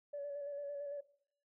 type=tone with vibrato; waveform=sine; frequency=572 Hz; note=D5; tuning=46 cents flat; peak=-39 dBFS; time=0.13-1.01 s; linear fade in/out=10 ms; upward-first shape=square; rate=8.9 Hz; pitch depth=24 cents each way; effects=noise-tail reverb RT60 0.6 s tail -18 dB re dry + tanh soft clip ceiling -35 dBFS